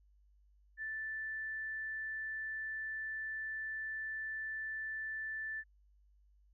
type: tone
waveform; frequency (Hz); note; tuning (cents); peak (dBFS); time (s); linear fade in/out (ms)
sine; 1760; A6; 0; -38; 0.77-5.64; 50
effects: added 50 Hz sine -64 dBFS peak until 6.53 s